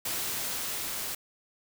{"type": "noise with level ramp", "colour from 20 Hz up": "white", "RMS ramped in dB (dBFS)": [-32, -35], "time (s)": [0.05, 1.15], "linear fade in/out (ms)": 5, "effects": []}